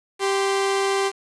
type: tone pair together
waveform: sawtooth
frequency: 391.5 / 1039.2 Hz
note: G4 / C6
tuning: -2 / -12 cents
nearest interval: octave + perfect fourth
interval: 1690 cents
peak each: -16 / -25 dBFS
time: 0.19-1.12 s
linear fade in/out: 50 ms
effects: resampled to 22050 Hz + 7-bit